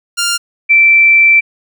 10% pulse / sine tone pair in turn, 1397 / 2337 Hz, F6 / D7, 0 / -9 cents, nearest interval major sixth, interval 891 cents, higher second, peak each -4 dBFS, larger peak neither, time 0.17-0.38 / 0.69-1.41 s, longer second, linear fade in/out 20 ms, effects none

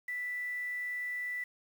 sine tone with quantisation, 1975.5 Hz, B6, in tune, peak -34 dBFS, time 0.08-1.44 s, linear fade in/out 5 ms, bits 9, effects none

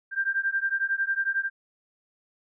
sine beating tone pair, 1579 / 1590 Hz, G6 / G6, +12 / +24 cents, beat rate 11 Hz, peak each -27 / -27 dBFS, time 0.11-1.5 s, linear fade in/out 50 ms, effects none

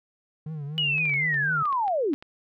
triangle tone with vibrato, 150 Hz, D3, 37 cents sharp, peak -29 dBFS, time 0.46-1.63 s, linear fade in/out 5 ms, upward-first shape triangle, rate 4 Hz, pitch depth 130 cents each way
sine linear sweep, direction down, 2951 to 262 Hz, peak -22 dBFS, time 0.78-2.14 s, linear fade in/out 0 ms
clicks, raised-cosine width 0.3 ms, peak -27 dBFS, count 10, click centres 0.982 / 1.055 / 1.096 / 1.139 / 1.343 / 1.655 / 1.727 / 1.88 / 2.134 / 2.225 s
effects none

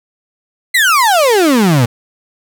35% pulse exponential sweep, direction down, 2085 to 112.4 Hz, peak -6 dBFS, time 0.74-1.86 s, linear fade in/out 10 ms, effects none

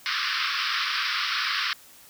pink band-pass noise, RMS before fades -27 dBFS, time 0.06-1.73 s, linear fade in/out 0 ms, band 1100 to 5400 Hz, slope 96 dB/octave, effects white hiss -51 dBFS RMS until 2.09 s

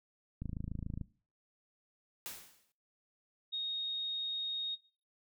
click train, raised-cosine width 5 ms, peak -27 dBFS, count 17, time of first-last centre 0.42-1.013 s, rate 27 Hz
white noise with exponential decay, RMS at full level -41 dBFS, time 2.26-2.72 s, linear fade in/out 0 ms, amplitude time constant 100 ms
sine tone, 3729 Hz, A#7, in tune, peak -34 dBFS, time 3.52-4.76 s, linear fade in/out 20 ms
effects noise-tail reverb RT60 0.4 s tail -20 dB re dry

